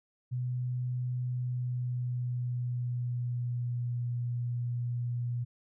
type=tone with pitch glide; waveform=sine; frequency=124.7 to 120.94 Hz; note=B2 to B2; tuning=+17 to -36 cents; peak=-30 dBFS; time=0.31-5.45 s; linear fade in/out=20 ms; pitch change=-53 cents; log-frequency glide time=1.25-4.07 s; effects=none